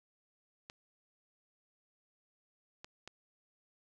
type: clicks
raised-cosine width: 0.2 ms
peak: -29 dBFS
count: 3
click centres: 0.699 / 2.845 / 3.076 s
effects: none